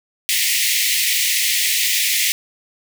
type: high-pass noise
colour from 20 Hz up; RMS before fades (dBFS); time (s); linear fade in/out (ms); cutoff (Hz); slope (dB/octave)
pink; -18; 0.29-2.32; 0; 1900; 96
effects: none